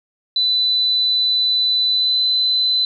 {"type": "tone with pitch glide", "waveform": "sine", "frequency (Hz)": [3995, 4025], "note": ["B7", "B7"], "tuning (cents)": [19, 32], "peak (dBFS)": -14, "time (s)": [0.36, 2.85], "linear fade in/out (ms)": 2, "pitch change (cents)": 13, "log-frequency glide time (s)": [1.89, 2.2], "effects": ["9-bit"]}